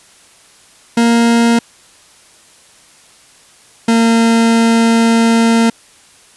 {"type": "tone pair in turn", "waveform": "40% pulse", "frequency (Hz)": [233.1, 229], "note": ["A#3", "A#3"], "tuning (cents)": [0, -31], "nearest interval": "unison", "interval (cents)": 31, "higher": "first", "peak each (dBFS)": -7, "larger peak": "neither", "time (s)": [[0.97, 1.59], [3.88, 5.7]], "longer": "second", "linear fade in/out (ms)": 5, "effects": ["white hiss -45 dBFS RMS until 6.36 s", "resampled to 24000 Hz"]}